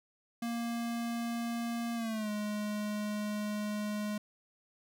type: tone with pitch glide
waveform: square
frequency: 233.9 to 209.6 Hz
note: A#3 to G#3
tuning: +6 to +16 cents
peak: -34 dBFS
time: 0.42-4.18 s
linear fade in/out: 5 ms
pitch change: -190 cents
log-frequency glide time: 1.95-2.3 s
effects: none